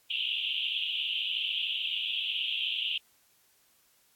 pink band-pass noise, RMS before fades -32 dBFS, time 0.1-2.98 s, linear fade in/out 5 ms, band 2700 to 3400 Hz, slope 96 dB/octave, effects white hiss -66 dBFS RMS until 4.15 s + AAC 64 kbps

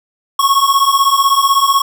square beating tone pair, 1093 / 1109 Hz, C#6 / C#6, -25 / 0 cents, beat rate 16 Hz, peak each -13 dBFS, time 0.39-1.82 s, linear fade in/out 5 ms, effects none

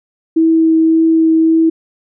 sine tone with vibrato, 323.5 Hz, E4, 32 cents flat, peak -7 dBFS, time 0.36-1.7 s, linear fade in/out 10 ms, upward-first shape triangle, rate 1.8 Hz, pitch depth 10 cents each way, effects none

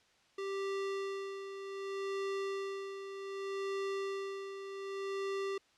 square tone with tremolo, 392 Hz, G4, in tune, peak -35 dBFS, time 0.38-5.58 s, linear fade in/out 5 ms, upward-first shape sine, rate 0.65 Hz, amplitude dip 60%, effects white hiss -68 dBFS RMS until 5.77 s + low-pass 5000 Hz 12 dB/octave

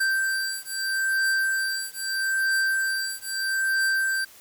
square beating tone pair, 1564 / 1564.78 Hz, G6 / G6, -4 / -4 cents, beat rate 0.78 Hz, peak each -27 dBFS, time 0-4.25 s, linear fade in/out 10 ms, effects white hiss -50 dBFS RMS until 4.4 s

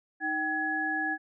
sine tone cluster, 311.7 / 775 / 1684 Hz, D#4 / G5 / G#6, +3 / -20 / +24 cents, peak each -35 / -34 / -29 dBFS, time 0.2-1.18 s, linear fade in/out 50 ms, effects none

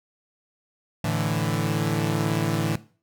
sawtooth chord, A suspended fourth, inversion none, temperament equal, 110 / 146.83 / 164.81 Hz, A2 / D3 / E3, 0 / 0 / 0 cents, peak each -23 dBFS, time 1.04-2.76 s, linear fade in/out 5 ms, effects noise-tail reverb RT60 0.4 s tail -18 dB re dry

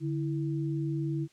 sine tone pair together, 145.48 / 328.1 Hz, D3 / E4, -16 / -8 cents, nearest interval octave + major second, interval 1408 cents, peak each -30 / -33 dBFS, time 0-1.28 s, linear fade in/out 50 ms, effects white hiss -64 dBFS RMS until 1.32 s + low-pass 7000 Hz 12 dB/octave

